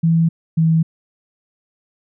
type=tone pair in turn; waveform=sine; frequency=164.81 / 161.98 Hz; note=E3 / E3; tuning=0 / -30 cents; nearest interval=unison; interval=30 cents; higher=first; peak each=-11 dBFS; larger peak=neither; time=0.03-0.29 / 0.57-0.83 s; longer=neither; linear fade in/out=10 ms; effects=none